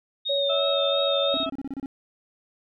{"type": "tone with vibrato", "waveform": "sine", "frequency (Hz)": 3685, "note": "A#7", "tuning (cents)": -21, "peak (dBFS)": -25, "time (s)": [0.25, 1.46], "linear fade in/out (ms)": 20, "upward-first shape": "sine", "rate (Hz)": 2.9, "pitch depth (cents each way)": 36}
{"type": "tone", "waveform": "sine", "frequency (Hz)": 560, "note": "C#5", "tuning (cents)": 18, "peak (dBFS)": -23, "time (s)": [0.29, 1.35], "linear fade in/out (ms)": 10}
{"type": "harmonic tone", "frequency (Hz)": 653, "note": "E5", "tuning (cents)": -17, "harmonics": [1, 2, 4, 5], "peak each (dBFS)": [-29, -32, -41, -41], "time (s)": [0.49, 1.5], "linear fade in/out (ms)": 10}
{"type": "tone bursts", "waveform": "triangle", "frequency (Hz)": 272.8, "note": "C#4", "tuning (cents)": -28, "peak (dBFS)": -27, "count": 9, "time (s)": [1.34, 1.859], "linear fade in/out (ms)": 0, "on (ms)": 31, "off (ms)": 30}
{"effects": []}